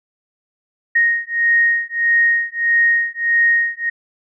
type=beating tone pair; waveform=sine; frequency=1864.7 / 1866.3 Hz; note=A#6 / A#6; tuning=0 / +2 cents; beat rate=1.6 Hz; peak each=-16 dBFS; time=0.95-3.9 s; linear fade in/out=10 ms; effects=none